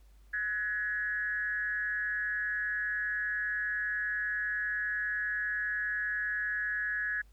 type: tone with frequency modulation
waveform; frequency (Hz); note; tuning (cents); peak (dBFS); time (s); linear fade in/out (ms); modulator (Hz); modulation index
sine; 1685; G#6; +25; -30; 0.33-7.22; 10; 200; 0.62
effects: added 50 Hz sine -55 dBFS peak until 7.32 s + pink hiss -70 dBFS RMS until 7.32 s